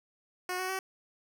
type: tone with pitch steps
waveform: 10% pulse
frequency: 364.2 / 372.1 / 380.1 Hz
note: F#4 / F#4 / F#4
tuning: -27 / +10 / +47 cents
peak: -24 dBFS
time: 0.49-0.79 s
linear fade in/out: 2 ms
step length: 100 ms
effects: none